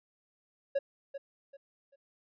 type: tone with echo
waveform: triangle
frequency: 554 Hz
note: C#5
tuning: 1 cent flat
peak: -24 dBFS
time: 0.75-0.79 s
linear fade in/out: 10 ms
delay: 390 ms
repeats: 3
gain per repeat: -11 dB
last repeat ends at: 1.96 s
effects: resampled to 11025 Hz